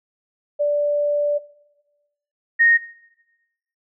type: tone pair in turn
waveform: sine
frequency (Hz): 585 / 1857.3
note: D5 / A#6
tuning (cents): -7 / -7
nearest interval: octave + minor sixth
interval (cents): 2000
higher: second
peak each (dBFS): -16 / -11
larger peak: second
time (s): 0.59-1.39 / 2.59-2.78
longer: first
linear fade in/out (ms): 20
effects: noise-tail reverb RT60 1.0 s tail -19 dB re dry